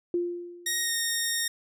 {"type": "tone with exponential decay", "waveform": "sine", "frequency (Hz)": 349.2, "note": "F4", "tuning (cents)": 0, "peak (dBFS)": -22, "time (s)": [0.14, 0.97], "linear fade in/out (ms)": 2, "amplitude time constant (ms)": 180}
{"type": "tone with pitch glide", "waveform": "10% pulse", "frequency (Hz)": [1873, 1850.4], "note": ["A#6", "A#6"], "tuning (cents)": [8, -13], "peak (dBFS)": -17, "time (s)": [0.66, 1.48], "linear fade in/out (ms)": 5, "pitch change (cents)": -21, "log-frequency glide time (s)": [0.82, 0.91]}
{"effects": []}